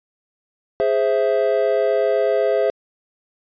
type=chord; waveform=triangle; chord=Ab augmented; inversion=none; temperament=equal; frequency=415.3 / 523.3 / 659.3 Hz; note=Ab4 / C5 / E5; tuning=0 / 0 / 0 cents; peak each=-18 dBFS; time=0.8-2.7 s; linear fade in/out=0 ms; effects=resampled to 11025 Hz